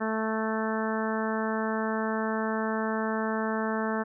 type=harmonic tone; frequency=220 Hz; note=A3; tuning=in tune; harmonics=1 / 2 / 3 / 4 / 5 / 6 / 7 / 8; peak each=-30 / -33 / -35 / -36 / -37 / -38 / -38 / -39 dBFS; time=0-4.04 s; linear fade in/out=20 ms; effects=none